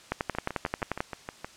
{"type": "two click trains", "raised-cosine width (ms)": 0.5, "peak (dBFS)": [-12, -19], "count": [11, 8], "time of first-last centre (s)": [[0.12, 1.005], [0.35, 1.445]], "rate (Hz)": [11.3, 6.39], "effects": ["white hiss -52 dBFS RMS until 1.56 s", "low-pass 7000 Hz 12 dB/octave"]}